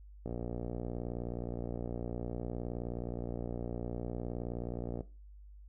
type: click train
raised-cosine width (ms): 2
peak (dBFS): -25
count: 283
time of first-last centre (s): 0.26-5.007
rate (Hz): 59.4
effects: noise-tail reverb RT60 0.3 s tail -17 dB re dry + added 50 Hz sine -50 dBFS peak until 5.68 s